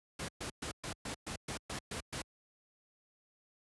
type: noise bursts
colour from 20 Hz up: pink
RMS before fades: -40 dBFS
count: 10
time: 0.19-2.22 s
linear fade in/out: 5 ms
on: 95 ms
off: 120 ms
effects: high-pass 60 Hz 12 dB/octave + resampled to 24000 Hz